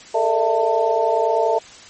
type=tone cluster; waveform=sine; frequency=422.6 / 452.7 / 608 / 669 / 894 Hz; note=G#4 / A4 / D#5 / E5 / A5; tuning=+30 / +49 / -40 / +25 / +27 cents; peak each=-27 / -20 / -23 / -20 / -21 dBFS; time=0.14-1.59 s; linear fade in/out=10 ms; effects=white hiss -42 dBFS RMS until 1.89 s + MP3 32 kbps